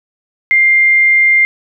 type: tone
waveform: sine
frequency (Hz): 2100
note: C7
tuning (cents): +6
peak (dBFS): -6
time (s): 0.51-1.45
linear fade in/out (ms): 0
effects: none